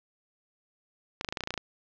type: clicks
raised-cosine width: 0.2 ms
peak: -14 dBFS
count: 11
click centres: 1.211 / 1.247 / 1.288 / 1.325 / 1.372 / 1.407 / 1.437 / 1.474 / 1.506 / 1.54 / 1.577 s
effects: low-pass 5000 Hz 12 dB/octave + 9-bit